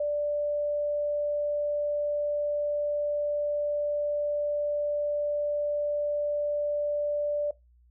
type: tone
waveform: sine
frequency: 587.3 Hz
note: D5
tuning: in tune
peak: -25 dBFS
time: 0-7.51 s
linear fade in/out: 5 ms
effects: noise-tail reverb RT60 0.2 s tail -20 dB re dry + added 60 Hz sine -57 dBFS peak until 7.9 s